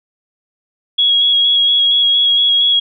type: tone with vibrato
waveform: sine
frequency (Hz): 3322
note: G#7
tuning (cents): 0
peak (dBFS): -9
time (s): 0.98-2.8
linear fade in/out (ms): 10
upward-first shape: square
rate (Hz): 4.3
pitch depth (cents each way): 13
effects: none